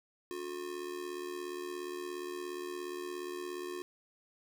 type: tone with amplitude modulation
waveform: square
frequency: 359.7 Hz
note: F#4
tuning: 49 cents flat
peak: -36 dBFS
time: 0.31-3.82 s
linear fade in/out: 0 ms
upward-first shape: sine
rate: 77.1 Hz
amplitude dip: 70%
effects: none